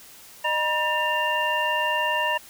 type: tone cluster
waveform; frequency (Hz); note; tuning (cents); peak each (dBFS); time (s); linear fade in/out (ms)
sine; 611 / 960 / 1797 / 2787; D#5 / B5 / A6 / F7; -32 / -49 / +36 / -4; -29 / -25 / -27 / -27; 0.44-2.38; 10
effects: white hiss -47 dBFS RMS until 2.49 s